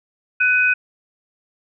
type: tone pair together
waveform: sine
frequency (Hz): 1493 / 2511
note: F#6 / D#7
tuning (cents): +15 / +15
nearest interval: major sixth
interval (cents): 900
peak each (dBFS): -16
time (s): 0.4-0.74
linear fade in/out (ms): 10
effects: none